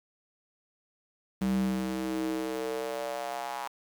square tone with high-pass filter sweep, 64.1 Hz, C2, 35 cents flat, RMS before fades -32 dBFS, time 1.41-3.68 s, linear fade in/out 5 ms, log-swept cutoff 170 to 910 Hz, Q 4, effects 9-bit

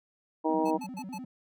harmonic tone, 158 Hz, D#3, 27 cents sharp, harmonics 2 / 3 / 4 / 5 / 6, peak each -28 / -32 / -33 / -34 / -31 dBFS, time 0.44-0.78 s, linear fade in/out 20 ms
triangle tone with vibrato, 220 Hz, A3, in tune, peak -36 dBFS, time 0.49-1.25 s, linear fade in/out 5 ms, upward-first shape square, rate 10 Hz, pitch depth 270 cents each way
square tone bursts, 864 Hz, A5, 32 cents flat, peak -38 dBFS, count 4, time 0.65-1.184 s, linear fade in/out 10 ms, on 60 ms, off 98 ms
effects none

